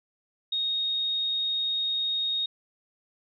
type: tone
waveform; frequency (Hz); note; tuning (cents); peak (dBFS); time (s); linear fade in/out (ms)
sine; 3729; A#7; 0; -25; 0.52-2.46; 5
effects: none